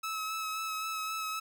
sawtooth tone with vibrato, 1294 Hz, E6, 32 cents flat, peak -30 dBFS, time 0.03-1.4 s, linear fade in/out 10 ms, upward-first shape sine, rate 3.8 Hz, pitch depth 20 cents each way, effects none

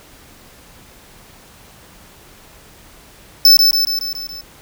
square tone with echo, 5274 Hz, E8, in tune, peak -5 dBFS, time 3.45-3.57 s, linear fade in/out 2 ms, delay 140 ms, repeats 6, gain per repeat -4 dB, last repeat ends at 4.41 s, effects pink hiss -44 dBFS RMS until 4.61 s

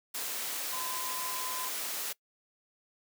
sine tone in noise, 1020 Hz, C6, 44 cents flat, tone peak -39 dBFS, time 0.72-1.69 s, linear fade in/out 10 ms, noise white, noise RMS -36 dBFS, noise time 0.14-2.13 s, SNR -6 dB, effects noise-tail reverb RT60 0.1 s tail -22 dB re dry + high-pass 300 Hz 12 dB/octave

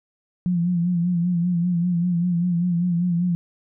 sine tone with vibrato, 174.61 Hz, F3, in tune, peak -18 dBFS, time 0.46-3.35 s, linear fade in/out 0 ms, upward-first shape sine, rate 5.1 Hz, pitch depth 58 cents each way, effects none

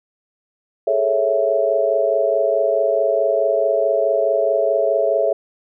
sine chord, A major seventh, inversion third, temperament equal, 415.3 / 440 / 554.4 / 659.3 Hz, G#4 / A4 / C#5 / E5, 0 / 0 / 0 / 0 cents, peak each -23 / -23 / -19 / -18 dBFS, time 0.87-5.33 s, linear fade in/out 5 ms, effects none

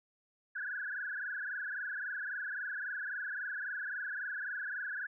sine tone with frequency modulation, 1585 Hz, G6, 19 cents sharp, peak -36 dBFS, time 0.55-5.07 s, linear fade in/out 10 ms, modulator 23.7 Hz, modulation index 5.5, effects none

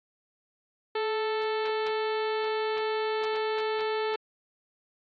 harmonic tone with a mistuned harmonic, 440 Hz, A4, in tune, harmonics 1 / 2 / 3 / 4 / 5 / 6 / 7 / 8 / 9 / 10, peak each -28 / -34 / -38 / -40 / -42 / -44 / -45 / -46 / -47 / -48 dBFS, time 0.95-4.16 s, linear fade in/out 5 ms, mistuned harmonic 1, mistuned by -35 cents, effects AAC 48 kbps

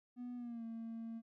triangle tone with pitch glide, 245.4 to 227.6 Hz, B3 to A#3, -11 to -41 cents, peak -40 dBFS, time 0.16-1.22 s, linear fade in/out 50 ms, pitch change -130 cents, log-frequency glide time 0.36-0.64 s, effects tanh soft clip ceiling -37 dBFS

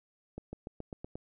accelerating click train, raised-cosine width 2 ms, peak -27 dBFS, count 7, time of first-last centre 0.38-1.155 s, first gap 150 ms, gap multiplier 0.94, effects none

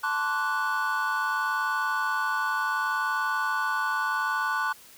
triangle chord, D dominant seventh, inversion second, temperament equal with one note detuned, 880 / 1046.5 / 1147.2 / 1480 Hz, A5 / C6 / D6 / F#6, 0 / 0 / -41 / 0 cents, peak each -30 / -31 / -29 / -26 dBFS, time 0.03-4.73 s, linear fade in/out 10 ms, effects white hiss -51 dBFS RMS until 4.97 s

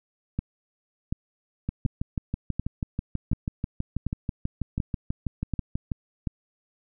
two click trains, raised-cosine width 5 ms, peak -15 / -14 dBFS, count 27 / 9, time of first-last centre 1.69-5.918 / 0.39-6.272 s, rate 6.15 / 1.36 Hz, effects none

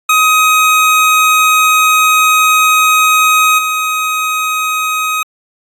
25% pulse tone with level steps, 1259 Hz, D#6, 20 cents sharp, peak -3 / -9 dBFS, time 0.09-5.23 s, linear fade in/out 5 ms, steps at 3.58 s, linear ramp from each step 10 ms, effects AAC 64 kbps

